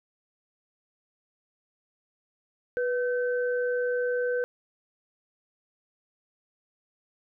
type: tone pair together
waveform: sine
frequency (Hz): 491.5 / 1535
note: B4 / G6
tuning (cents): -8 / -37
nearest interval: octave + minor sixth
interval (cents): 1971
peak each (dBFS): -25 / -33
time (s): 2.77-4.44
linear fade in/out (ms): 0
effects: none